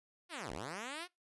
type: linear two-way sweep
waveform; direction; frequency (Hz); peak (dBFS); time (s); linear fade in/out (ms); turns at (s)
5% pulse; down then up; 373.3 to 54.5 to 373.3; -30; 0.29-1.08; 50; 0.52
effects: noise-tail reverb RT60 0.2 s tail -25 dB re dry + resampled to 24000 Hz